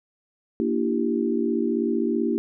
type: chord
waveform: sine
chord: E half-diminished seventh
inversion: second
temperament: equal with one note detuned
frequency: 233.1 / 293.7 / 336.4 / 392 Hz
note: Bb3 / D4 / E4 / G4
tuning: 0 / 0 / +35 / 0 cents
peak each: -25 / -28 / -26 / -27 dBFS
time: 0.6-2.38 s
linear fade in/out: 0 ms
effects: none